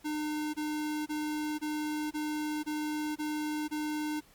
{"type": "tone bursts", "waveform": "square", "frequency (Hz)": 303, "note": "D#4", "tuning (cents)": -46, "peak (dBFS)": -32, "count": 8, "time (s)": [0.04, 4.208], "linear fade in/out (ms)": 20, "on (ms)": 500, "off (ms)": 24, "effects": ["pink hiss -61 dBFS RMS until 4.34 s", "MP3 96 kbps"]}